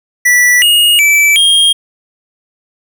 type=tone with pitch steps; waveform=square; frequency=1961 / 2865 / 2315 / 3232 Hz; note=B6 / F7 / D7 / G#7; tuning=-13 / +44 / -25 / -48 cents; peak=-6 dBFS; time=0.25-1.73 s; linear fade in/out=10 ms; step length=370 ms; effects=8-bit